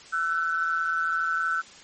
sine tone pair together, 1337.2 / 1501 Hz, E6 / F#6, +24 / +24 cents, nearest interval major second, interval 200 cents, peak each -26 dBFS, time 0.12-1.62 s, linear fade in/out 20 ms, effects white hiss -48 dBFS RMS until 1.83 s + MP3 32 kbps

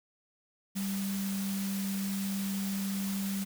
sine tone in noise, 196 Hz, G3, in tune, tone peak -31 dBFS, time 0.75-3.45 s, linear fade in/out 20 ms, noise white, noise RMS -41 dBFS, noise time 0.75-3.45 s, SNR +7 dB, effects none

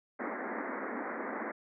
pink band-pass noise, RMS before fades -38 dBFS, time 0.19-1.52 s, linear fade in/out 10 ms, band 210 to 2100 Hz, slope 96 dB/octave, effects none

